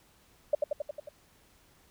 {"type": "tone with echo", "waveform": "sine", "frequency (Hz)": 591, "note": "D5", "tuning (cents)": 11, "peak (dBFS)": -20, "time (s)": [0.53, 0.55], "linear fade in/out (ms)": 5, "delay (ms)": 90, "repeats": 6, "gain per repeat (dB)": -3, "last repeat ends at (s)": 1.09, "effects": ["pink hiss -63 dBFS RMS until 1.9 s"]}